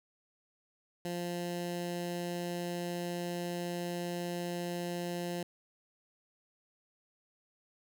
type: tone with notch filter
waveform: 15% pulse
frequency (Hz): 174.61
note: F3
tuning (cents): 0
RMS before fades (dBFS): -37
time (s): 1.05-5.43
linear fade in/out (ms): 2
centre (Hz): 1300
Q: 1.5
effects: none